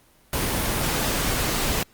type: noise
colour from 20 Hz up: pink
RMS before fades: -24 dBFS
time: 0.33-1.83 s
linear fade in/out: 2 ms
effects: pink hiss -57 dBFS RMS until 1.93 s + Opus 24 kbps